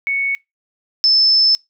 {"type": "tone pair in turn", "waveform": "sine", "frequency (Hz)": [2217, 5261], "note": ["C#7", "E8"], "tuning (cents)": [0, -4], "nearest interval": "octave + minor third", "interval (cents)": 1496, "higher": "second", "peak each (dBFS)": [-16, -9], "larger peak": "second", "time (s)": [[0.07, 0.35], [1.04, 1.55]], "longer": "second", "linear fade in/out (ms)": 0, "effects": ["noise-tail reverb RT60 0.2 s tail -25 dB re dry"]}